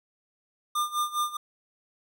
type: tone with tremolo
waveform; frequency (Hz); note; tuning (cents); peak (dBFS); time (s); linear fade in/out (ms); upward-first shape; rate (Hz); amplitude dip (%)
square; 1202; D6; +40; -24; 0.75-1.37; 5; sine; 4.9; 85
effects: none